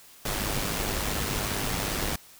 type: noise with amplitude modulation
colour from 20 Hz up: pink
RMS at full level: -27 dBFS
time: 0.25-2.16 s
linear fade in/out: 5 ms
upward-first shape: sine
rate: 102 Hz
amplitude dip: 50%
effects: white hiss -52 dBFS RMS until 2.39 s